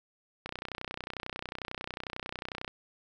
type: click train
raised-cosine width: 0.3 ms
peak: -20 dBFS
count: 70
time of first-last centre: 0.46-2.679 s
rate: 31.1 Hz
effects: none